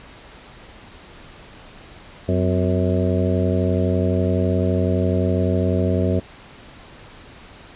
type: harmonic tone with a mistuned harmonic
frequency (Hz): 91.9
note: F#2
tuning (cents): -11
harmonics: 1 / 2 / 3 / 4 / 5 / 6 / 7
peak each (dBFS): -20 / -23 / -25 / -26 / -27 / -28 / -28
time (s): 2.28-6.2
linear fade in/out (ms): 10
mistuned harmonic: 3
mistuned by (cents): -100
effects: pink hiss -43 dBFS RMS until 7.75 s + resampled to 8000 Hz